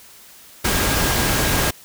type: tone in noise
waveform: sine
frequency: 1623 Hz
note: G#6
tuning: 40 cents flat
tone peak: -30 dBFS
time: 0.64-1.71 s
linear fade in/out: 10 ms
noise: pink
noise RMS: -19 dBFS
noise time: 0.64-1.71 s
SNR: -14 dB
effects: white hiss -45 dBFS RMS until 1.84 s